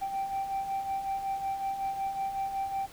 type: beating tone pair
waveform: sine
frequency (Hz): 777 / 782.4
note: G5 / G5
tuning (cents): -16 / -4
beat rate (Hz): 5.4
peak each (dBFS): -36 / -29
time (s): 0.01-2.87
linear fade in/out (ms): 20
effects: tanh soft clip ceiling -27 dBFS + pink hiss -51 dBFS RMS until 2.92 s